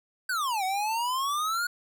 square exponential two-way sweep, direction down then up, 1568 to 740 to 1459 Hz, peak -27 dBFS, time 0.29-1.67 s, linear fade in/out 5 ms, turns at 0.64 s, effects none

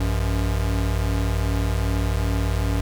square tone pair together, 55.89 / 94 Hz, A1 / F#2, +28 / +28 cents, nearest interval major sixth, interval 900 cents, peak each -23 / -24 dBFS, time 0-2.81 s, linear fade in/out 5 ms, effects none

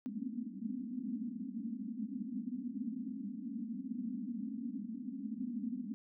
white band-pass noise, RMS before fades -41 dBFS, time 0.06-5.94 s, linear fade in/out 0 ms, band 200 to 270 Hz, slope 96 dB/octave, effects none

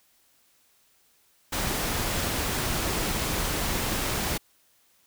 pink noise, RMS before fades -28 dBFS, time 1.52-4.38 s, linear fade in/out 10 ms, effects white hiss -64 dBFS RMS until 5.06 s

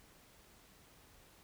silence, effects pink hiss -63 dBFS RMS until 1.43 s

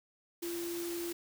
sine tone in noise, 343.1 Hz, F4, 31 cents flat, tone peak -36 dBFS, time 0.42-1.13 s, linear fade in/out 10 ms, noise white, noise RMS -44 dBFS, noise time 0.42-1.13 s, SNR +5 dB, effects none

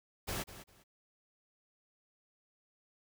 pink noise with echo, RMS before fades -38 dBFS, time 0.27-0.44 s, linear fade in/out 20 ms, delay 200 ms, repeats 2, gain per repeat -13 dB, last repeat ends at 0.84 s, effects none

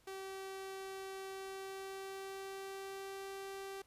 sawtooth tone with pitch glide, 385.2 to 389.9 Hz, G4 to G4, -30 to -9 cents, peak -40 dBFS, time 0.07-3.82 s, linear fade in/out 5 ms, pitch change +21 cents, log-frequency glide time 1.27-3.28 s, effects pink hiss -70 dBFS RMS until 3.86 s + resampled to 32000 Hz

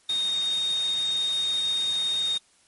sine tone in noise, 3700 Hz, A#7, 14 cents flat, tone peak -23 dBFS, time 0.09-2.38 s, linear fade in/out 5 ms, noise white, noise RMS -38 dBFS, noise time 0.09-2.38 s, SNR +12 dB, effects white hiss -61 dBFS RMS until 2.67 s + MP3 48 kbps

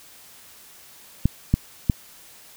clicks, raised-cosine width 5 ms, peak -4 dBFS, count 3, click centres 1.256 / 1.54 / 1.898 s, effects white hiss -48 dBFS RMS until 2.56 s

